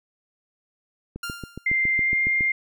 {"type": "click train", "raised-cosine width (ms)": 3, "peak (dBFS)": -20, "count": 10, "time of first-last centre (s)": [1.16, 2.408], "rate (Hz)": 7.21}
{"type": "tone with exponential decay", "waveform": "sawtooth", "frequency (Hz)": 1396.9, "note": "F6", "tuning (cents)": 0, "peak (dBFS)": -24, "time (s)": [1.23, 1.79], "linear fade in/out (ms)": 5, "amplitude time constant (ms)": 120}
{"type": "tone with pitch glide", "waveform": "sine", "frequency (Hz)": [2093, 2111], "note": ["C7", "C7"], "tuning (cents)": [0, 15], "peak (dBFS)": -19, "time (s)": [1.66, 2.52], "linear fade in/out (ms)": 5, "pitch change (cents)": 15, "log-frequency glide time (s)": [1.96, 2.19]}
{"effects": []}